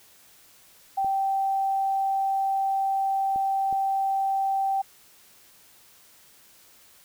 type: tone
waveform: sine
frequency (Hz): 779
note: G5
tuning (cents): -11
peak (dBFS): -22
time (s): 0.97-4.82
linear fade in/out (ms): 10
type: clicks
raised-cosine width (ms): 2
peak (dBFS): -28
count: 3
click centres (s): 1.046 / 3.36 / 3.727
effects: white hiss -55 dBFS RMS until 7.04 s